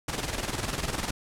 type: noise with tremolo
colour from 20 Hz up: pink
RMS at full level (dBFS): -29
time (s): 0.08-1.11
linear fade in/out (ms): 5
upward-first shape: square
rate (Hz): 20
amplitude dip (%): 60
effects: low-pass 10000 Hz 12 dB/octave